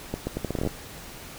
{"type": "accelerating click train", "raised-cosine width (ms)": 2, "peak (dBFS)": -14, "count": 12, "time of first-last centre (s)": [0.14, 0.673], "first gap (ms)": 130, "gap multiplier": 0.77, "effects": ["pink hiss -42 dBFS RMS until 1.38 s"]}